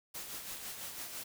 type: noise with tremolo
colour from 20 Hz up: white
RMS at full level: -42 dBFS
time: 0.14-1.24 s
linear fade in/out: 10 ms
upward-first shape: sine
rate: 6 Hz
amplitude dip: 45%
effects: none